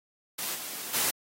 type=noise with level steps; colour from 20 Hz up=white; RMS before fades=-33 / -38 / -27 dBFS; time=0.38-1.11 s; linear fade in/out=10 ms; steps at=0.54 / 0.93 s; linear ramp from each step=20 ms; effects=high-pass 150 Hz 12 dB/octave + AAC 48 kbps